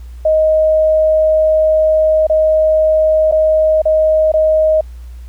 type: tone with dropouts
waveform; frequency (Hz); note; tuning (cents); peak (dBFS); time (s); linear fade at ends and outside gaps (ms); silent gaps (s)
sine; 626; D#5; +10; -8; 0.25-4.81; 5; 2.269-2.297 / 3.314-3.322 / 3.819-3.854 / 4.319-4.338
effects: added 60 Hz sine -28 dBFS peak until 5.28 s + pink hiss -51 dBFS RMS until 5.28 s